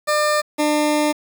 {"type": "tone pair in turn", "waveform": "20% pulse", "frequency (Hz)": [600, 300], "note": ["D5", "D4"], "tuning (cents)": [37, 37], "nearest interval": "octave", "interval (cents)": 1200, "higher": "first", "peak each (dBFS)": -11, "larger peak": "neither", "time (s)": [[0.07, 0.42], [0.58, 1.13]], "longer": "second", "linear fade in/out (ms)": 20, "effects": ["7-bit"]}